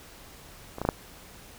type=clicks; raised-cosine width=1 ms; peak=-22 / -16 / -12 / -7 dBFS; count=4; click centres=0.784 / 0.816 / 0.851 / 0.889 s; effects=pink hiss -49 dBFS RMS until 1.58 s

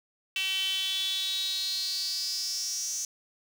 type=tone with high-pass filter sweep; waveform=sawtooth; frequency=381.9 Hz; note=G4; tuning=45 cents flat; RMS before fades=-31 dBFS; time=0.36-3.05 s; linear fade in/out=2 ms; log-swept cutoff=2800 to 6200 Hz; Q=8.3; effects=none

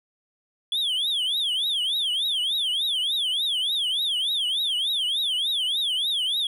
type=tone with vibrato; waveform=triangle; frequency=3346 Hz; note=G#7; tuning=12 cents sharp; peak=-21 dBFS; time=0.72-6.47 s; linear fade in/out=2 ms; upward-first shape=triangle; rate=3.4 Hz; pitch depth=270 cents each way; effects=none

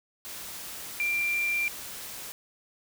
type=tone in noise; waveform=sine; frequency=2371 Hz; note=D7; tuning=16 cents sharp; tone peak=-25 dBFS; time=1-1.68 s; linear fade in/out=0 ms; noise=white; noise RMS=-40 dBFS; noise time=0.25-2.32 s; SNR=+12 dB; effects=none

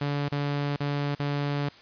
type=tone with dropouts; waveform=sawtooth; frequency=143.7 Hz; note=D3; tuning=37 cents flat; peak=-22 dBFS; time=0.01-1.69 s; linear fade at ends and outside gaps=5 ms; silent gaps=0.286-0.319 / 0.763-0.803 / 1.15-1.196 s; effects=white hiss -51 dBFS RMS until 1.81 s + resampled to 11025 Hz

